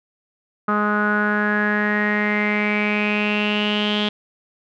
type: tone with low-pass filter sweep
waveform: sawtooth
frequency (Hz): 209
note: G#3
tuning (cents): +11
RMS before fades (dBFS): -20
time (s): 0.68-4.09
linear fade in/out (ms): 5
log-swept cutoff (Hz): 1300 to 3300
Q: 8.7
effects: none